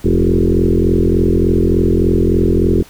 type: tone with frequency modulation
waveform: sine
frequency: 210 Hz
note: G#3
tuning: 19 cents sharp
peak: -9 dBFS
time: 0.04-2.83 s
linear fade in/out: 10 ms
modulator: 43.4 Hz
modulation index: 4.7
effects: pink hiss -42 dBFS RMS until 2.89 s